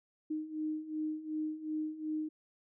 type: beating tone pair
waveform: sine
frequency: 307.7 / 310.4 Hz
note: D#4 / D#4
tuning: -19 / -4 cents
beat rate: 2.7 Hz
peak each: -40 / -36 dBFS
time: 0.3-2.29 s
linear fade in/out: 10 ms
effects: none